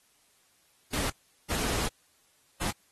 pink noise bursts at uneven times, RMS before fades -31 dBFS, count 3, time 0.93-1.1 / 1.5-1.88 / 2.61-2.71 s, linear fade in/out 5 ms, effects white hiss -66 dBFS RMS until 2.91 s + AAC 32 kbps

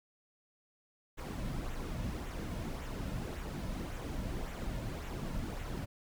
brown noise with flanger, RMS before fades -39 dBFS, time 1.17-5.86 s, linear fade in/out 20 ms, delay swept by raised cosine 0.2 to 2.6 ms, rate 1.8 Hz, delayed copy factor -0.5, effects none

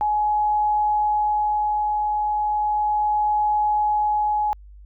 sine tone with tremolo, 842 Hz, G#5, 24 cents sharp, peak -17 dBFS, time 0.01-4.53 s, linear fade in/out 0 ms, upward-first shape sine, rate 0.35 Hz, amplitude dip 25%, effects added 50 Hz sine -41 dBFS peak until 4.85 s

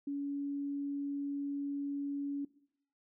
sine tone, 282.7 Hz, C#4, 34 cents sharp, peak -34 dBFS, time 0.07-2.45 s, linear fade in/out 5 ms, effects noise-tail reverb RT60 0.7 s tail -20 dB re dry

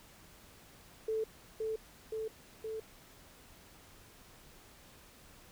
sine tone with echo, 440 Hz, A4, in tune, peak -31 dBFS, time 1.08-1.24 s, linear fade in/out 5 ms, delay 520 ms, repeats 3, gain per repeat -2 dB, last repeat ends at 2.8 s, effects pink hiss -58 dBFS RMS until 5.51 s

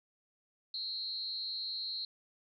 sine tone with amplitude modulation, 4150 Hz, C8, 15 cents flat, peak -32 dBFS, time 0.74-2.05 s, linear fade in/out 2 ms, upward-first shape sine, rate 285 Hz, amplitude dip 90%, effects none

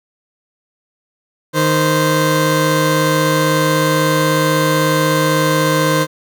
20% pulse tone pair together, 154.6 / 520 Hz, D#3 / C5, -11 / -11 cents, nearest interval octave + major sixth, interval 2100 cents, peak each -10 dBFS, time 1.53-6.07 s, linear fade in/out 50 ms, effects none

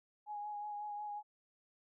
sine tone with vibrato, 832 Hz, G#5, 3 cents sharp, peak -40 dBFS, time 0.26-1.23 s, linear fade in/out 50 ms, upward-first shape sine, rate 5.5 Hz, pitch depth 20 cents each way, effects none

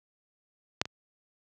clicks, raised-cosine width 0.2 ms, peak -7 / -20 dBFS, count 2, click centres 0.815 / 0.855 s, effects high-pass 80 Hz 12 dB/octave

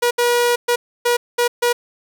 sawtooth tone bursts at uneven times, 481.5 Hz, B4, 44 cents flat, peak -10 dBFS, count 6, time 0.02-0.11 / 0.18-0.56 / 0.68-0.76 / 1.05-1.17 / 1.38-1.48 / 1.62-1.73 s, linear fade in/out 10 ms, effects none

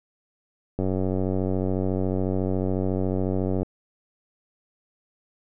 click train, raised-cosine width 2 ms, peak -13 dBFS, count 268, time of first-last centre 0.79-3.63 s, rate 94 Hz, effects none

